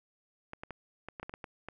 clicks, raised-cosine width 0.5 ms, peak -26 dBFS, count 10, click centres 0.534 / 0.635 / 0.707 / 1.086 / 1.198 / 1.23 / 1.295 / 1.339 / 1.442 / 1.686 s, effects none

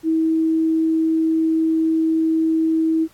sine tone, 321.7 Hz, E4, 42 cents flat, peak -15 dBFS, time 0.03-3.08 s, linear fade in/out 50 ms, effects pink hiss -53 dBFS RMS until 3.13 s + AAC 64 kbps

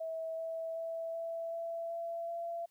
sine tone with pitch steps, 649 / 653.9 / 658.8 / 663.8 / 668.8 / 673.8 / 678.9 Hz, E5 / E5 / E5 / E5 / E5 / E5 / F5, -27 / -14 / -1 / +12 / +25 / +38 / -49 cents, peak -36 dBFS, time 0-2.66 s, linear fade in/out 10 ms, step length 380 ms, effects white hiss -75 dBFS RMS until 2.7 s

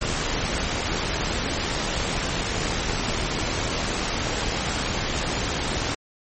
pink noise with amplitude modulation, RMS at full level -24 dBFS, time 0.01-5.95 s, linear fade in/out 10 ms, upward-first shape sine, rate 79.4 Hz, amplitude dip 35%, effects MP3 32 kbps

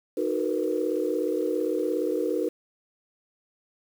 sine chord, B major seventh, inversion first, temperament equal with one note detuned, 311.1 / 370 / 456.6 / 493.9 Hz, D#4 / F#4 / A#4 / B4, 0 / 0 / -36 / 0 cents, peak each -29 dBFS, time 0.17-2.49 s, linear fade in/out 5 ms, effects tanh soft clip ceiling -13 dBFS + 8-bit

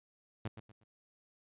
sawtooth tone with echo, 110 Hz, A2, in tune, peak -32 dBFS, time 0.45-0.48 s, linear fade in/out 5 ms, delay 120 ms, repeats 3, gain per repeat -10 dB, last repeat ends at 0.84 s, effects resampled to 8000 Hz

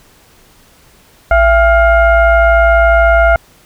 sine tone with frequency modulation, 673 Hz, E5, 36 cents sharp, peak -5 dBFS, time 1.31-3.36 s, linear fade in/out 2 ms, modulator 730 Hz, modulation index 1.1, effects pink hiss -46 dBFS RMS until 3.65 s

